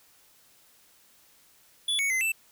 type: tone with pitch steps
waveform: square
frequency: 3437 / 2224 / 2058 / 2656 Hz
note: A7 / C#7 / C7 / E7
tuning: -41 / +5 / -29 / +12 cents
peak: -25 dBFS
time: 1.88-2.32 s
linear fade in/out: 5 ms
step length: 110 ms
effects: white hiss -60 dBFS RMS until 2.51 s